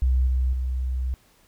sine tone with level steps, 63.8 Hz, C2, 43 cents flat, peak -17 / -19 / -23 dBFS, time 0.02-1.14 s, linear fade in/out 0 ms, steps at 0.27 / 0.53 s, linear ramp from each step 2 ms, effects pink hiss -59 dBFS RMS until 1.47 s

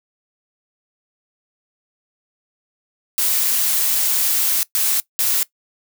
blue noise bursts at uneven times, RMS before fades -18 dBFS, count 3, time 3.18-4.63 / 4.75-5 / 5.19-5.43 s, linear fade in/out 0 ms, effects noise-tail reverb RT60 0.1 s tail -20 dB re dry

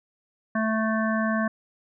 harmonic tone, 220 Hz, A3, in tune, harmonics 1 / 3 / 5 / 7 / 8, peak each -24 / -29 / -31 / -32 / -33 dBFS, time 0.55-1.48 s, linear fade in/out 5 ms, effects none

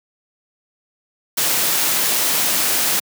white noise, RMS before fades -18 dBFS, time 1.37-3 s, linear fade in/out 10 ms, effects high-pass 150 Hz 12 dB/octave

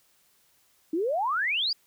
sine exponential sweep, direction up, 302.1 to 4974 Hz, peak -24 dBFS, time 0.93-1.73 s, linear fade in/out 5 ms, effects white hiss -65 dBFS RMS until 1.86 s

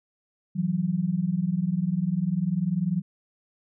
sine tone pair together, 164.81 / 184.99 Hz, E3 / F#3, 0 / 0 cents, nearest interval major second, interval 200 cents, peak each -26 / -25 dBFS, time 0.55-3.02 s, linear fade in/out 20 ms, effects none

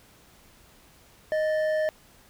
triangle tone pair together, 621.4 / 1760 Hz, D#5 / A6, -2 / 0 cents, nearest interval octave + tritone, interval 1802 cents, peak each -21 / -33 dBFS, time 1.32-1.89 s, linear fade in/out 0 ms, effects pink hiss -56 dBFS RMS until 2.29 s

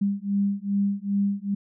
sine beating tone pair, 198.9 / 201.4 Hz, G3 / G3, +25 / +47 cents, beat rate 2.5 Hz, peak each -25 dBFS, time 0.01-1.55 s, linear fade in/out 10 ms, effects none

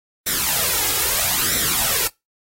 white noise with flanger, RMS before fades -20 dBFS, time 0.26-2.08 s, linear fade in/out 10 ms, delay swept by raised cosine 0.52 to 2.42 ms, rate 0.77 Hz, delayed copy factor +0.7, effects noise-tail reverb RT60 0.2 s tail -24 dB re dry + AAC 48 kbps

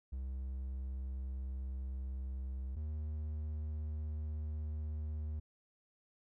triangle tone pair in turn, 65.41 / 76.36 Hz, C2 / D#2, 0 / -32 cents, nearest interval minor third, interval 268 cents, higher second, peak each -36 / -35 dBFS, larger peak second, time 0.12-2.76 / 2.76-5.4 s, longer neither, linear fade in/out 10 ms, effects none

